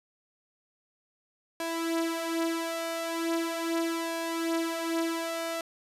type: tone with flanger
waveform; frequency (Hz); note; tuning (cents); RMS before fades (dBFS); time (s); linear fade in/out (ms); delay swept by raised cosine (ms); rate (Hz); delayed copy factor
sawtooth; 331.2; E4; +8; -31; 1.6-5.61; 2; 1.8 to 7.7; 0.39; +0.65
effects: resampled to 32000 Hz